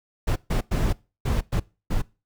brown noise bursts at uneven times, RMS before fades -22 dBFS, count 6, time 0.27-0.36 / 0.5-0.61 / 0.71-0.93 / 1.25-1.41 / 1.52-1.6 / 1.9-2.02 s, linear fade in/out 10 ms, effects noise-tail reverb RT60 0.3 s tail -22 dB re dry

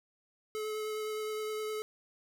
square tone with vibrato, 430 Hz, A4, 40 cents flat, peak -35 dBFS, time 0.55-1.82 s, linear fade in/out 0 ms, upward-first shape triangle, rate 9.7 Hz, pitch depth 14 cents each way, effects none

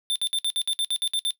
square tone bursts, 3568 Hz, A7, 23 cents sharp, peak -23 dBFS, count 11, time 0.1-1.307 s, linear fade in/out 0 ms, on 57 ms, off 58 ms, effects noise-tail reverb RT60 0.1 s tail -17 dB re dry

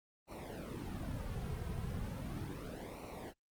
brown noise with flanger, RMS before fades -42 dBFS, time 0.27-3.34 s, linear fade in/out 50 ms, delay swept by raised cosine 0.6 to 3.5 ms, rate 0.36 Hz, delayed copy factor -0.95, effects Opus 32 kbps

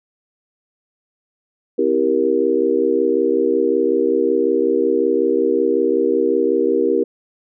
sine chord, C dominant seventh, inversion none, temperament just, 261.6 / 327 / 392.4 / 470.9 Hz, C4 / E4 / G4 / Bb4, 0 / -14 / +2 / +18 cents, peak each -23 / -20 / -18 / -18 dBFS, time 1.78-7.04 s, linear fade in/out 10 ms, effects none

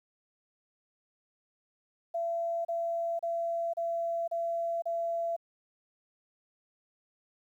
sine tone bursts, 675 Hz, E5, 41 cents sharp, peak -29 dBFS, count 6, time 2.14-5.365 s, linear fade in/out 10 ms, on 510 ms, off 33 ms, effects 11-bit

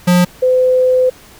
square / sine tone pair in turn, 178.2 / 509.6 Hz, F3 / C5, +35 / -46 cents, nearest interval octave + tritone, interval 1819 cents, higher second, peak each -8 dBFS, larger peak neither, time 0.07-0.25 / 0.42-1.1 s, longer second, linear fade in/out 10 ms, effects pink hiss -41 dBFS RMS until 1.39 s

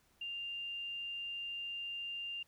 sine tone, 2794 Hz, F7, in tune, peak -39 dBFS, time 0.21-2.43 s, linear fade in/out 5 ms, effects pink hiss -71 dBFS RMS until 2.47 s

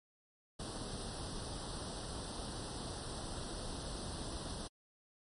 pink noise with comb filter, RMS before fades -43 dBFS, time 0.59-4.68 s, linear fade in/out 10 ms, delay 0.22 ms, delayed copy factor +0.9, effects MP3 48 kbps

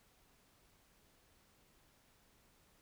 silence, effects pink hiss -70 dBFS RMS until 2.81 s

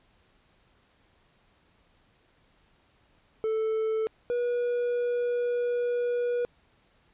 triangle tone pair in turn, 440 / 484 Hz, A4 / B4, 0 / -35 cents, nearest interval major second, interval 165 cents, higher second, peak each -23 dBFS, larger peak neither, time 3.44-4.07 / 4.3-6.45 s, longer second, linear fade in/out 0 ms, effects pink hiss -65 dBFS RMS until 7.13 s + resampled to 8000 Hz

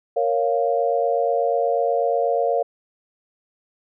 sine chord, Bb minor, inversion none, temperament equal, 466.2 / 554.4 / 698.5 Hz, Bb4 / Db5 / F5, 0 / 0 / 0 cents, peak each -22 dBFS, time 0.16-2.63 s, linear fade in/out 10 ms, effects none

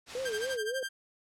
white low-pass noise, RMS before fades -46 dBFS, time 0.06-0.58 s, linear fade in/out 50 ms, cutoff 5500 Hz, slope 12 dB/octave
sine tone with vibrato, 474.9 Hz, A#4, 32 cents sharp, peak -32 dBFS, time 0.15-0.83 s, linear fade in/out 2 ms, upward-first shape sine, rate 3.6 Hz, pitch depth 200 cents each way
sawtooth tone with tremolo, 1585 Hz, G6, 19 cents sharp, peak -29 dBFS, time 0.25-0.89 s, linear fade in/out 5 ms, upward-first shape sine, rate 12 Hz, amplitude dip 90%
effects low-pass 12000 Hz 12 dB/octave

